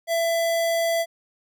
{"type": "tone", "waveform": "square", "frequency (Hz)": 668, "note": "E5", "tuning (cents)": 23, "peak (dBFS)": -21, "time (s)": [0.07, 1.06], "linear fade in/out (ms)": 50, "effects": []}